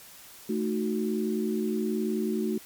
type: chord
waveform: sine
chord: D# diminished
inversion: second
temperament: equal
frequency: 220 / 311.1 / 370 Hz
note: A3 / D#4 / F#4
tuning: 0 / 0 / 0 cents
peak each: -28 / -33 / -30 dBFS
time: 0.49-2.58 s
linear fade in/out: 5 ms
effects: white hiss -49 dBFS RMS until 2.65 s + MP3 96 kbps